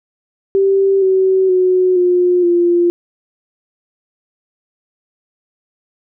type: tone with pitch steps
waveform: sine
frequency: 390 / 378.9 / 368.1 / 357.6 / 347.5 Hz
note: G4 / F#4 / F#4 / F4 / F4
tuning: -9 / +41 / -9 / +41 / -9 cents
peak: -9 dBFS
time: 0.55-2.9 s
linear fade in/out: 0 ms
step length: 470 ms
effects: none